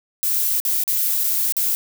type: noise with dropouts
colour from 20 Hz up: violet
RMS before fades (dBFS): -20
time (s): 0.23-1.75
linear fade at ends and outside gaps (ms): 0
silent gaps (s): 0.601-0.651 / 0.837-0.878 / 1.237-1.241 / 1.523-1.567
effects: none